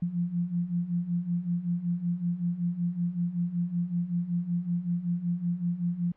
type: beating tone pair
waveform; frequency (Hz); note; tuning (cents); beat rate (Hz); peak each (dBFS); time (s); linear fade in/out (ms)
sine; 170.7 / 176; F3 / F3; -39 / +14; 5.3; -32 / -28; 0.02-6.12; 5
effects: pink hiss -66 dBFS RMS until 6.16 s + low-pass 2000 Hz 12 dB/octave